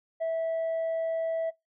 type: tone with tanh clipping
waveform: sine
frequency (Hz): 654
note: E5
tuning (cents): -14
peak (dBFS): -27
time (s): 0.2-1.51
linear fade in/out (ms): 20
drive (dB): 1
effects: noise-tail reverb RT60 0.2 s tail -24 dB re dry